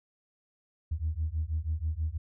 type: beating tone pair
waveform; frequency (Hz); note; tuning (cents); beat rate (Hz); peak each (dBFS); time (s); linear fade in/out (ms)
sine; 76 / 82.2; D#2 / E2; -40 / -4; 6.2; -31 / -31; 0.91-2.18; 10
effects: tanh soft clip ceiling -22 dBFS